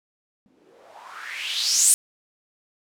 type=noise with low-pass filter sweep; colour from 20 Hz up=violet; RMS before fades=-25 dBFS; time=0.46-1.94 s; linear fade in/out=0 ms; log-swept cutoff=220 to 9400 Hz; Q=4.6; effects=none